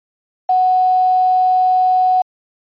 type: tone with quantisation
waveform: sine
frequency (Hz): 740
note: F#5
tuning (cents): 0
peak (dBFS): -10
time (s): 0.49-2.22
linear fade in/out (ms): 5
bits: 6
effects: resampled to 11025 Hz